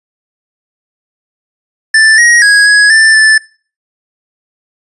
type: tone with pitch steps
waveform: square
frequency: 1765 / 1888 / 1656 / 1671 / 1772 / 1754 Hz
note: A6 / A#6 / G#6 / G#6 / A6 / A6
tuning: +5 / +22 / -5 / +10 / +12 / -6 cents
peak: -4 dBFS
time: 1.94-3.38 s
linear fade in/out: 5 ms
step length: 240 ms
effects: noise-tail reverb RT60 0.4 s tail -22 dB re dry + resampled to 24000 Hz